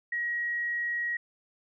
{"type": "tone", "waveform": "sine", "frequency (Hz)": 1900, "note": "A#6", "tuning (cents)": 33, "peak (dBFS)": -28, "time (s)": [0.12, 1.17], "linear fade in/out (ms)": 5, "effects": []}